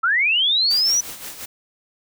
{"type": "linear sweep", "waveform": "sine", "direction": "up", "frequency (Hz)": [1276, 6000], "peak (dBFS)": -15, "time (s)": [0.03, 1.01], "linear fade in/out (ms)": 10}
{"type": "noise with tremolo", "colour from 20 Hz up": "white", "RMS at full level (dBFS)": -32, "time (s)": [0.7, 1.46], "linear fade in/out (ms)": 10, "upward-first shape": "sine", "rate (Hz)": 5.7, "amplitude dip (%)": 60}
{"effects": []}